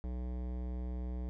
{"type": "tone with hard clipping", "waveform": "sine", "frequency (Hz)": 61.74, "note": "B1", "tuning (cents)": 0, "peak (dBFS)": -38, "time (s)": [0.04, 1.29], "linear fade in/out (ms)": 0, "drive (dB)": 17, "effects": []}